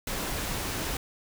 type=noise; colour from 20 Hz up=pink; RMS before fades=-32 dBFS; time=0.07-0.97 s; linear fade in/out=2 ms; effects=none